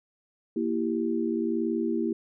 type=chord; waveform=sine; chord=E diminished; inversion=second; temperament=equal with one note detuned; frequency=233.1 / 330.6 / 392 Hz; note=Bb3 / E4 / G4; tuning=0 / +5 / 0 cents; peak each=-29 / -28 / -31 dBFS; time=0.56-2.13 s; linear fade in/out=5 ms; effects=none